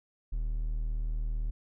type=tone; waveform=triangle; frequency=38.89 Hz; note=D#1; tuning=in tune; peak=-27 dBFS; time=0.32-1.51 s; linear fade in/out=10 ms; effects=none